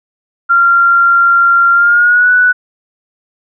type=tone with pitch glide; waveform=sine; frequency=1383 to 1482.3 Hz; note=F6 to F#6; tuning=-17 to +3 cents; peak=-5 dBFS; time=0.49-2.53 s; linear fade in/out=20 ms; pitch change=+120 cents; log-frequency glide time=1.73-2.31 s; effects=none